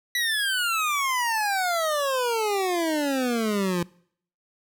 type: exponential sweep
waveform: 25% pulse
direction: down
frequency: 1973 to 170.5 Hz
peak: -19 dBFS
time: 0.15-3.83 s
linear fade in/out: 2 ms
effects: noise-tail reverb RT60 0.6 s tail -23 dB re dry